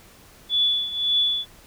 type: tone with tremolo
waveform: sine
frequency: 3441 Hz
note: A7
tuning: 39 cents flat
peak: -16 dBFS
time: 0.49-1.46 s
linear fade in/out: 50 ms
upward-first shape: triangle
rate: 1.8 Hz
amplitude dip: 80%
effects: pink hiss -50 dBFS RMS until 1.66 s